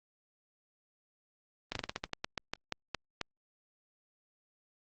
slowing click train, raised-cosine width 0.2 ms, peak -16 dBFS, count 14, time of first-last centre 1.72-3.213 s, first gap 33 ms, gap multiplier 1.19, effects low-pass 6000 Hz 12 dB/octave + Opus 24 kbps

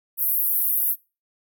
white band-pass noise, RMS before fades -22 dBFS, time 0.17-0.96 s, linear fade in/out 50 ms, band 12000 to 16000 Hz, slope 48 dB/octave, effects noise-tail reverb RT60 0.3 s tail -24 dB re dry

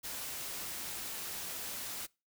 white noise, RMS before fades -41 dBFS, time 0.03-2.07 s, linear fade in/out 20 ms, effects noise-tail reverb RT60 0.3 s tail -25 dB re dry

